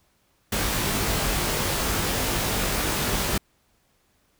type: noise with comb filter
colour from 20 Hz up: pink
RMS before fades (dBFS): -25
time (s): 0.52-3.38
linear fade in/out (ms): 5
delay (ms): 20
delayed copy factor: +0.7
effects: pink hiss -66 dBFS RMS until 4.39 s